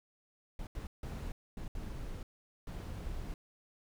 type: noise bursts at uneven times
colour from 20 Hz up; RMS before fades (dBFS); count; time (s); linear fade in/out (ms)
brown; -41; 6; 0.59-0.67 / 0.75-0.87 / 1.03-1.32 / 1.57-1.68 / 1.75-2.23 / 2.67-3.34; 2
effects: none

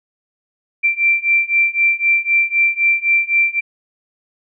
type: beating tone pair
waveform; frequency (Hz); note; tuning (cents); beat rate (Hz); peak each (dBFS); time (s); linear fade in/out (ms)
sine; 2351 / 2354.9; D7 / D7; +1 / +4; 3.9; -16 / -15; 0.83-3.61; 20
effects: none

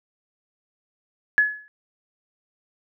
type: tone with exponential decay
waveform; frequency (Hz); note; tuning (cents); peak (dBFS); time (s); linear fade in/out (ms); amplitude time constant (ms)
sine; 1700; G#6; +40; -11; 1.38-1.68; 0; 64
effects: none

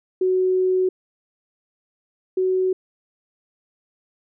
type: tone pair in turn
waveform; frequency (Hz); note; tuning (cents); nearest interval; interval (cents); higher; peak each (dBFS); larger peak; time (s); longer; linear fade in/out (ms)
sine; 371.3 / 373; F#4 / F#4; +6 / +14; unison; 8; second; -16 / -17; first; 0.21-0.89 / 2.37-2.73; first; 5
effects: none

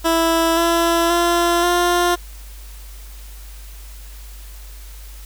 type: tone with pitch steps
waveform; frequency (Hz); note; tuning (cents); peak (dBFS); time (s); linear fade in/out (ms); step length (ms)
15% pulse; 330 / 336.9 / 344 / 351.2; E4 / E4 / F4 / F4; +2 / +38 / -26 / +10; -8; 0.04-2.16; 20; 530
effects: added 50 Hz sine -34 dBFS peak until 5.25 s + white hiss -44 dBFS RMS until 5.25 s

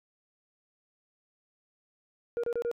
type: tone bursts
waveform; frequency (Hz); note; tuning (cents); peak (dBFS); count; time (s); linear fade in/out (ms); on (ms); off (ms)
sine; 473.3; A#4; +26; -25; 4; 2.37-2.714; 0; 65; 28
effects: tanh soft clip ceiling -27 dBFS

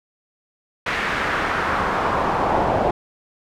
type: noise with band-pass filter sweep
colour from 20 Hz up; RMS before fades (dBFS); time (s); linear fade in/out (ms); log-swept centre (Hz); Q
brown; -21; 0.86-2.91; 5; 2000 to 690; 1.8
effects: none

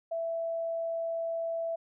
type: tone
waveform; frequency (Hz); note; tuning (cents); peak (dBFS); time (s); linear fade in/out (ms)
sine; 663; E5; +10; -30; 0.11-1.76; 10
effects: none

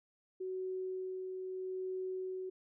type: tone with tremolo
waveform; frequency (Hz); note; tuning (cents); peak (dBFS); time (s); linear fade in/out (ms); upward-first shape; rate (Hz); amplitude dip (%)
sine; 373.4; F#4; +16; -36; 0.4-2.5; 10; sine; 0.79; 30
effects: none

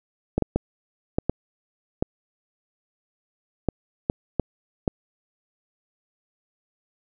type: clicks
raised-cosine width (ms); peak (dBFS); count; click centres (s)
2; -7; 10; 0.38 / 0.423 / 0.56 / 1.185 / 1.296 / 2.025 / 3.687 / 4.099 / 4.397 / 4.878
effects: none

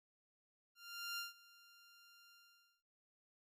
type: tone with ADSR envelope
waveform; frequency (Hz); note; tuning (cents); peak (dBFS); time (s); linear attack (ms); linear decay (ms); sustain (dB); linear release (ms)
15% pulse; 1394; F6; -4; -34; 0.75-2.83; 430; 150; -22; 510
effects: MP3 64 kbps

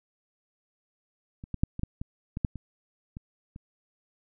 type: clicks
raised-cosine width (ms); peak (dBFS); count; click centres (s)
5; -28 / -19 / -10 / -22 / -15 / -22 / -20 / -12 / -25 / -26 / -30; 11; 1.439 / 1.543 / 1.635 / 1.794 / 1.834 / 2.015 / 2.371 / 2.448 / 2.557 / 3.169 / 3.561
effects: none

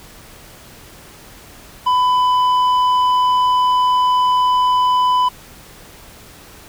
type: tone with tanh clipping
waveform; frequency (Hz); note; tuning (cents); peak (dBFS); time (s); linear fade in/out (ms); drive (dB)
sine; 1000; B5; +21; -13; 1.86-5.29; 10; 7
effects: pink hiss -41 dBFS RMS until 6.68 s

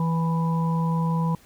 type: harmonic tone with a mistuned harmonic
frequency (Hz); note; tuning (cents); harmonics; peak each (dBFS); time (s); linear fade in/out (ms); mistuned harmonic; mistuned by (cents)
164.81; E3; 0; 1 / 3 / 5 / 6; -21 / -36 / -39 / -30; 0-1.35; 2; 5; +20
effects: pink hiss -54 dBFS RMS until 1.45 s

